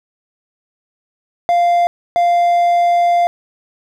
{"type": "tone bursts at uneven times", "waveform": "triangle", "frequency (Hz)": 696, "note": "F5", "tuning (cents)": -6, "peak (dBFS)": -8, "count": 2, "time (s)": [[1.49, 1.87], [2.16, 3.27]], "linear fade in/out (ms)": 0, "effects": []}